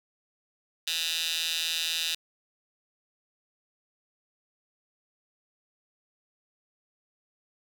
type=tone with high-pass filter; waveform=15% pulse; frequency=164 Hz; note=E3; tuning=9 cents flat; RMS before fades=-30 dBFS; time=0.87-2.15 s; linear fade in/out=5 ms; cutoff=3400 Hz; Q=3.1; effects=none